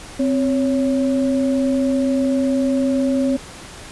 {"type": "tone pair together", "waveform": "sine", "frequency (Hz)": [261.6, 557], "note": ["C4", "C#5"], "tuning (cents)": [0, 8], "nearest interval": "octave + minor second", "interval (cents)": 1308, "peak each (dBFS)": [-16, -22], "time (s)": [0.19, 3.37], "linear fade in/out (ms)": 10, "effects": ["pink hiss -37 dBFS RMS until 3.91 s", "resampled to 24000 Hz"]}